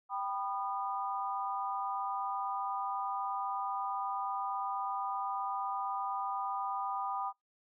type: chord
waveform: sine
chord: G augmented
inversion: none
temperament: equal with one note detuned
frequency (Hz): 784 / 987.8 / 1223.1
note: G5 / B5 / D#6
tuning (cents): 0 / 0 / -30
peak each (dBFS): -37 / -38 / -38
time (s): 0.09-7.33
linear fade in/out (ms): 50
effects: noise-tail reverb RT60 0.2 s tail -26 dB re dry